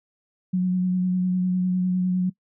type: tone with vibrato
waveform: sine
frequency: 182.7 Hz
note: F#3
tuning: 22 cents flat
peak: -19 dBFS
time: 0.53-2.3 s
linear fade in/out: 10 ms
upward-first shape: sine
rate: 9.9 Hz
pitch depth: 17 cents each way
effects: noise-tail reverb RT60 0.1 s tail -21 dB re dry